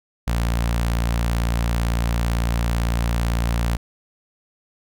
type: tone with notch filter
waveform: sawtooth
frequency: 57.9 Hz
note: A#1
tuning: 11 cents flat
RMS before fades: -21 dBFS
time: 0.27-3.77 s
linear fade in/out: 10 ms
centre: 370 Hz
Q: 1.3
effects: none